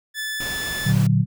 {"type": "tone", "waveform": "sawtooth", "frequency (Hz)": 1740, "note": "A6", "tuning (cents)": -20, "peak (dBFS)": -22, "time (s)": [0.14, 0.94], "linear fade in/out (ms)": 50}
{"type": "noise", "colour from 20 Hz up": "pink", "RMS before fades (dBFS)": -33, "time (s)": [0.4, 1.07], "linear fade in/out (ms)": 5}
{"type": "chord", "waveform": "sine", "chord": "Bb augmented", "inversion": "none", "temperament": "equal", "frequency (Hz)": [116.54, 146.83, 185], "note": ["Bb2", "D3", "F#3"], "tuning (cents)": [0, 0, 0], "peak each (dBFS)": [-18, -19, -20], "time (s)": [0.84, 1.26], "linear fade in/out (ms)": 50}
{"effects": []}